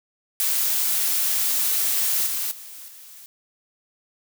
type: noise with level steps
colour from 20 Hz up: blue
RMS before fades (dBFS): -22 / -26 / -40 / -44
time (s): 0.4-3.26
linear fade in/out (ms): 0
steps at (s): 2.26 / 2.51 / 2.88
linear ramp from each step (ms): 5
effects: none